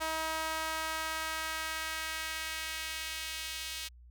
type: tone with high-pass filter sweep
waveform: sawtooth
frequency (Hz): 318.4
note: D#4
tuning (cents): +40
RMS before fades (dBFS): -37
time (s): 0-3.89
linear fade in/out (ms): 20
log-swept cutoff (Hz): 850 to 3100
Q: 1.2
effects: added 60 Hz sine -52 dBFS peak until 4.1 s